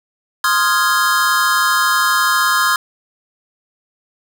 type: chord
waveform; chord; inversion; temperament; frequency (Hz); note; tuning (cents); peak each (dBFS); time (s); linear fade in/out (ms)
square; F minor seventh; second; equal; 1046.5 / 1244.5 / 1396.9 / 1661.2; C6 / Eb6 / F6 / Ab6; 0 / 0 / 0 / 0; -19; 0.44-2.76; 2
effects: none